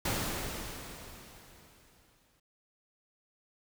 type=noise with exponential decay; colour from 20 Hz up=pink; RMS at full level=-31 dBFS; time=0.05-2.4 s; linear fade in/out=5 ms; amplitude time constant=510 ms; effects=none